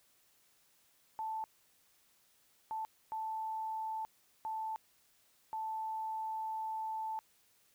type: tone bursts at uneven times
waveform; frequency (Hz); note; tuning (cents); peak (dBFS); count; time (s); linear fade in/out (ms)
sine; 880; A5; 0; -36; 5; 1.19-1.44 / 2.71-2.85 / 3.12-4.05 / 4.45-4.76 / 5.53-7.19; 0
effects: white hiss -70 dBFS RMS until 7.74 s